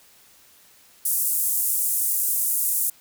white band-pass noise, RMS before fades -23 dBFS, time 1.05-2.9 s, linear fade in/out 5 ms, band 8600 to 16000 Hz, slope 24 dB/octave, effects white hiss -54 dBFS RMS until 3 s

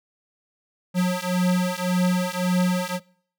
square beating tone pair, 180 / 181.8 Hz, F#3 / F#3, -47 / -30 cents, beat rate 1.8 Hz, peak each -23 dBFS, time 0.94-3 s, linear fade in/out 50 ms, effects noise-tail reverb RT60 0.6 s tail -24 dB re dry

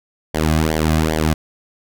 sawtooth tone with flanger, 78.6 Hz, D#2, 18 cents sharp, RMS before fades -17 dBFS, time 0.34-1.34 s, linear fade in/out 10 ms, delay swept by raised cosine 0.75 to 2.25 ms, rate 2.5 Hz, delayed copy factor -0.95, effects none

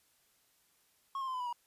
triangle tone with pitch steps, 1089 / 1061.7 / 1035 / 1009.1 / 983.7 / 959 Hz, C#6 / C6 / C6 / B5 / B5 / A#5, -31 / +25 / -19 / +37 / -7 / +49 cents, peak -33 dBFS, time 1.15-1.528 s, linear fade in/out 2 ms, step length 63 ms, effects white hiss -71 dBFS RMS until 1.66 s + resampled to 32000 Hz

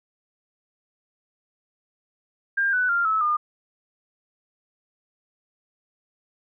sine tone with pitch steps, 1600 / 1492.9 / 1392.9 / 1299.6 / 1212.6 Hz, G6 / F#6 / F6 / E6 / D#6, +35 / +15 / -5 / -25 / -45 cents, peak -19 dBFS, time 2.57-3.37 s, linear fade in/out 10 ms, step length 160 ms, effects none

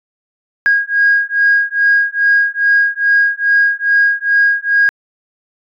sine beating tone pair, 1635 / 1637.4 Hz, G#6 / G#6, -28 / -25 cents, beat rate 2.4 Hz, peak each -12 dBFS, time 0.66-4.89 s, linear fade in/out 0 ms, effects tanh soft clip ceiling -2 dBFS

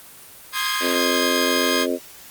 15% pulse chord, Ab major seventh, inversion first, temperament equal with one note detuned, 1046.5 / 1244.5 / 1606.5 / 1661.2 Hz, C6 / Eb6 / G6 / Ab6, 0 / 0 / +42 / 0 cents, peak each -18 / -21 / -20 / -20 dBFS, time 0.52-1.87 s, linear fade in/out 50 ms
harmonic tone, 87.9 Hz, F2, 12 cents sharp, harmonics 3 / 4 / 5 / 6 / 7, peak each -25 / -26 / -27 / -28 / -28 dBFS, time 0.8-1.99 s, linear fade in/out 50 ms
effects white hiss -43 dBFS RMS until 2.3 s + Opus 24 kbps

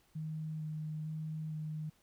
sine tone with vibrato, 155.56 Hz, D#3, in tune, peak -37 dBFS, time 0.15-1.9 s, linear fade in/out 10 ms, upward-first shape square, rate 1.1 Hz, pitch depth 10 cents each way, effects pink hiss -70 dBFS RMS until 2.02 s

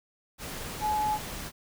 sine tone in noise, 850 Hz, G#5, 40 cents sharp, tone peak -25 dBFS, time 0.8-1.19 s, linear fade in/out 50 ms, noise pink, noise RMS -38 dBFS, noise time 0.38-1.52 s, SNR +10 dB, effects none

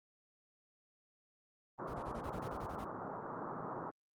white band-pass noise, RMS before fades -43 dBFS, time 1.78-3.91 s, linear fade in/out 10 ms, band 110 to 1300 Hz, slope 48 dB/octave
brown noise bursts, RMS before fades -43 dBFS, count 11, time 1.87-2.848 s, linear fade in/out 10 ms, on 68 ms, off 23 ms
effects high-pass 60 Hz 12 dB/octave + Opus 24 kbps

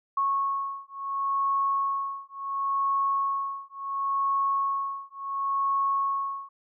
sine beating tone pair, 1100 / 1100.71 Hz, C#6 / C#6, -14 / -13 cents, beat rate 0.71 Hz, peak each -28 dBFS, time 0.17-6.49 s, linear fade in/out 5 ms, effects none

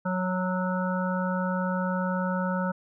harmonic tone with a mistuned harmonic, 183.8 Hz, F#3, 11 cents flat, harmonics 1 / 3 / 5 / 7 / 8, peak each -27 / -32 / -34 / -35 / -36 dBFS, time 0.05-2.72 s, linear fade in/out 10 ms, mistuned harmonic 7, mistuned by +24 cents, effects none

